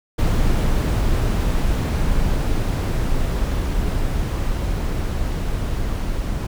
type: noise with level ramp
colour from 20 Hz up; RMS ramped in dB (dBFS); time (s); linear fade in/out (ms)
brown; -17 to -23; 0.18-6.47; 10
effects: none